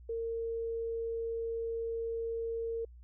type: tone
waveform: sine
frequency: 458 Hz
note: A#4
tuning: 31 cents flat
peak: -33 dBFS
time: 0.09-2.85 s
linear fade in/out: 5 ms
effects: added 60 Hz sine -50 dBFS peak until 3.03 s